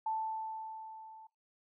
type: tone with level ramp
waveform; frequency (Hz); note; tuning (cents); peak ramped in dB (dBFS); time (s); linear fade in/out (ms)
sine; 881; A5; +2; -31 to -51; 0.06-1.27; 5
effects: noise-tail reverb RT60 0.2 s tail -20 dB re dry